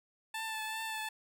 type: tone with vibrato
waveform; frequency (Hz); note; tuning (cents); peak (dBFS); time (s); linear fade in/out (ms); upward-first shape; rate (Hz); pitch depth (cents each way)
15% pulse; 880; A5; 0; -30; 0.34-1.09; 5; triangle; 2.6; 25
effects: none